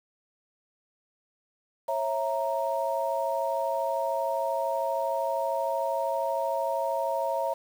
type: chord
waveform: sine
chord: A# diminished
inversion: first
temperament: equal with one note detuned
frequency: 546.4 / 659.3 / 932.3 Hz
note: C#5 / E5 / A#5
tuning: -25 / 0 / 0 cents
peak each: -30 dBFS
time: 1.88-7.54 s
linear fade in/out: 10 ms
effects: 8-bit